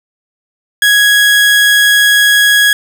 30% pulse tone, 1662 Hz, G#6, 1 cent sharp, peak -3 dBFS, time 0.82-2.73 s, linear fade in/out 2 ms, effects none

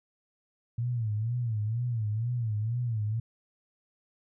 sine tone with vibrato, 113.8 Hz, A#2, 41 cents flat, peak -27 dBFS, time 0.78-3.2 s, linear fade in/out 5 ms, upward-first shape sine, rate 2.1 Hz, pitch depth 140 cents each way, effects none

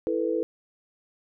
sine chord, E suspended fourth, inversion none, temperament equal, 329.6 / 440 / 493.9 Hz, E4 / A4 / B4, 0 / 0 / 0 cents, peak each -28 dBFS, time 0.07-0.43 s, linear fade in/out 0 ms, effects none

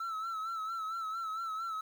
triangle tone with vibrato, 1318.5 Hz, E6, in tune, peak -33 dBFS, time 0-1.81 s, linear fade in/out 5 ms, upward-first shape sine, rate 4.4 Hz, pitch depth 57 cents each way, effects 10-bit

